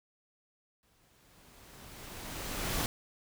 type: noise with exponential growth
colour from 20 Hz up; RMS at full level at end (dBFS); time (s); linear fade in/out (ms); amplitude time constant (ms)
pink; -31; 0.83-2.86; 1; 440
effects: none